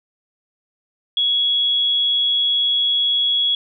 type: tone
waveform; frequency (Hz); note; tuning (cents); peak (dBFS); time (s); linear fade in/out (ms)
sine; 3346; G#7; +12; -15; 1.17-3.55; 2
effects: none